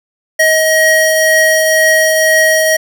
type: tone pair together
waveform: square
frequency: 632 / 1894 Hz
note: D#5 / A#6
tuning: +27 / +27 cents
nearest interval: octave + perfect fifth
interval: 1900 cents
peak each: -11 dBFS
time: 0.39-2.77 s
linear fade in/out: 10 ms
effects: none